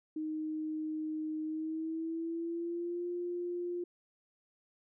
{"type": "tone with pitch glide", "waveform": "sine", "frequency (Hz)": [311.1, 351.2], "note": ["D#4", "F4"], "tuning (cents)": [0, 10], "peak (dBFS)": -34, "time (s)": [0.16, 3.84], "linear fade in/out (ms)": 5, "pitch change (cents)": 210, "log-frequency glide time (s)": [1.43, 3.07], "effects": []}